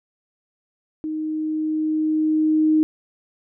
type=tone with level ramp; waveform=sine; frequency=311.1 Hz; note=D#4; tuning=in tune; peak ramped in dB=-24 to -13 dBFS; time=1.04-2.83 s; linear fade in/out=0 ms; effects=none